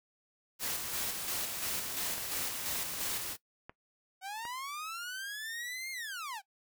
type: noise with tremolo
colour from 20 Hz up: white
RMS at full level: -35 dBFS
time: 0.59-3.37 s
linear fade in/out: 50 ms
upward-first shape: square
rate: 2.9 Hz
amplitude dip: 35%
type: click train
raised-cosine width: 0.5 ms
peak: -30 dBFS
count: 4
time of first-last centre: 2.18-4.453 s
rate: 1.32 Hz
type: linear two-way sweep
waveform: sawtooth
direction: up then down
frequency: 740 to 2149 to 740 Hz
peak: -35 dBFS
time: 4.21-6.42 s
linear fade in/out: 50 ms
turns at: 5.91 s
effects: noise-tail reverb RT60 0.1 s tail -19 dB re dry